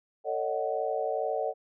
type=chord; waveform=sine; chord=D# half-diminished seventh; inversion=second; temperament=just; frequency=448 / 560 / 622.3 / 746.7 Hz; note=A4 / C#5 / D#5 / F#5; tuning=+31 / +18 / 0 / +16 cents; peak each=-33 dBFS; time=0.24-1.54 s; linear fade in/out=50 ms; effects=none